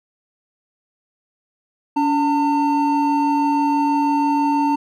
triangle tone pair together, 285.6 / 903 Hz, D4 / A5, -48 / +45 cents, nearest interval octave + minor sixth, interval 1993 cents, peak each -16 dBFS, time 1.96-4.76 s, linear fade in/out 10 ms, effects none

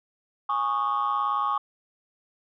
sine chord, Ab suspended fourth, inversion none, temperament equal with one note detuned, 830.6 / 1108.7 / 1226.7 Hz, Ab5 / Db6 / Eb6, 0 / 0 / -25 cents, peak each -29 / -24 / -27 dBFS, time 0.49-1.58 s, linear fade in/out 5 ms, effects tanh soft clip ceiling -18 dBFS

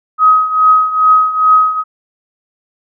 sine tone with tremolo, 1264 Hz, D#6, 27 cents sharp, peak -3 dBFS, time 0.18-1.84 s, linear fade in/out 50 ms, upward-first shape triangle, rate 2.4 Hz, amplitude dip 80%, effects none

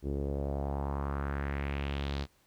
sawtooth tone with low-pass filter sweep, 70.1 Hz, C#2, 20 cents sharp, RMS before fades -34 dBFS, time 0.02-2.27 s, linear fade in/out 50 ms, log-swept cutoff 360 to 4500 Hz, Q 2.7, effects pink hiss -68 dBFS RMS until 2.46 s

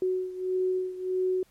sine beating tone pair, 370 / 371.6 Hz, F#4 / F#4, 0 / +7 cents, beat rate 1.6 Hz, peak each -27 / -31 dBFS, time 0.02-1.43 s, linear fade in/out 2 ms, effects pink hiss -64 dBFS RMS until 1.5 s + MP3 64 kbps

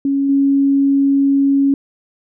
sine tone with level steps, 276.8 Hz, C#4, 2 cents flat, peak -13 / -10 dBFS, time 0.05-1.74 s, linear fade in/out 2 ms, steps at 0.29 s, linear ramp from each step 5 ms, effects none

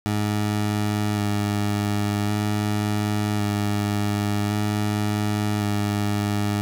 20% pulse tone with vibrato, 103.83 Hz, G#2, in tune, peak -16 dBFS, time 0.06-6.61 s, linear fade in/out 0 ms, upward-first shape square, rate 0.45 Hz, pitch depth 13 cents each way, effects 7-bit

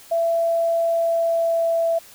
sine tone with pitch glide, 669 to 664.8 Hz, E5 to E5, +25 to +15 cents, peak -17 dBFS, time 0.11-1.99 s, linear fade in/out 10 ms, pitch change -10 cents, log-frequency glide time 0.91-1.86 s, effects white hiss -46 dBFS RMS until 2.14 s

